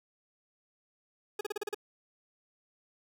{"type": "tone bursts", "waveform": "40% pulse", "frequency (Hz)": 416.7, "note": "G#4", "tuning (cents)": 6, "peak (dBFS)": -31, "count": 7, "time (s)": [1.39, 1.746], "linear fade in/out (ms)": 5, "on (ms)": 20, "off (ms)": 36, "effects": []}